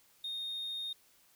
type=tone; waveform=sine; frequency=3693 Hz; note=A#7; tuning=17 cents flat; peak=-34 dBFS; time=0.24-0.93 s; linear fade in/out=5 ms; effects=tanh soft clip ceiling -35 dBFS + white hiss -66 dBFS RMS until 1.35 s